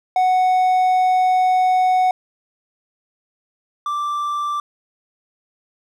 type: tone pair in turn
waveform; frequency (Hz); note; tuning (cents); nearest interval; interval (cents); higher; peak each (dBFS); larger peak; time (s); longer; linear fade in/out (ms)
triangle; 740 / 1174.3; F#5 / D6; 0 / -1; minor sixth; 799; second; -11 / -18; first; 0.16-2.11 / 3.86-4.6; first; 2
effects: none